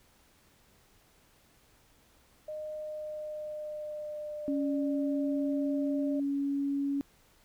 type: tone with pitch glide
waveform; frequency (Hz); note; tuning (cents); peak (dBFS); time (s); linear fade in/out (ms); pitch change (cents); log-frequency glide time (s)
sine; 613 to 595.9; D#5 to D5; -26 to +25; -36; 2.48-6.2; 5; -49; 2.73-4.81
type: tone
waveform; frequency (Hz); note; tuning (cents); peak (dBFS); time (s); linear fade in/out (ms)
sine; 280; C#4; +18; -28; 4.48-7.01; 0
effects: pink hiss -64 dBFS RMS until 7.44 s